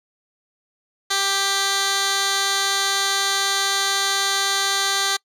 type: tone with band-pass filter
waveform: 15% pulse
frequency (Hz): 393.5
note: G4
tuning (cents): +7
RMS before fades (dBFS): -21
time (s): 1.1-5.17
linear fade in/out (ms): 10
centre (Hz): 4600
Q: 0.95
effects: noise-tail reverb RT60 0.1 s tail -25 dB re dry